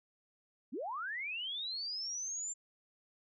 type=linear sweep; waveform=sine; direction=up; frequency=192.2 to 7350 Hz; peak=-37 dBFS; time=0.72-2.54 s; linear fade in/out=20 ms; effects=none